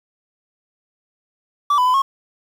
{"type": "tone with pitch steps", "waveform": "triangle", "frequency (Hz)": [1157, 998, 1008, 1088], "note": ["D6", "B5", "B5", "C#6"], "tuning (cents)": [-26, 18, 35, -33], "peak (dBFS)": -11, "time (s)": [1.7, 2.02], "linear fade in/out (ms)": 5, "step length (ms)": 80, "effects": ["7-bit"]}